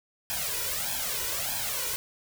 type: noise with flanger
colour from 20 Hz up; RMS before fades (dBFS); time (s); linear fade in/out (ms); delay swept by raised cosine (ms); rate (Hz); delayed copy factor
white; -31; 0.3-1.96; 0; 1.2 to 2.08; 1.6; +1
effects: none